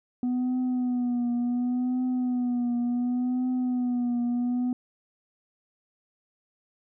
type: tone with vibrato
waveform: sine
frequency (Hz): 246.9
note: B3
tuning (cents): 0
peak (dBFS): -21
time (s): 0.23-4.73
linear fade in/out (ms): 2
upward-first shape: triangle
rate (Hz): 0.69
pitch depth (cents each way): 51
effects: tanh soft clip ceiling -23 dBFS